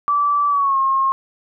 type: tone with pitch glide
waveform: sine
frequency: 1159 to 1075.2 Hz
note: D6 to C6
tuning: -23 to +47 cents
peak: -14 dBFS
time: 0.08-1.12 s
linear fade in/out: 0 ms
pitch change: -130 cents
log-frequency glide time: 0.49-0.78 s
effects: none